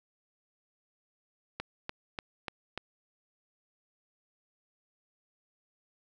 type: click train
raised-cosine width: 0.3 ms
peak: -19 dBFS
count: 5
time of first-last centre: 1.6-2.776 s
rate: 3.4 Hz
effects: none